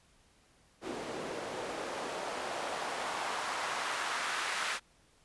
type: noise with band-pass filter sweep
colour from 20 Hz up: white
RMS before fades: -37 dBFS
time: 0.81-4.8 s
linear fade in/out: 50 ms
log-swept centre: 360 to 1500 Hz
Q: 1.2
effects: pink hiss -66 dBFS RMS until 5.24 s + resampled to 24000 Hz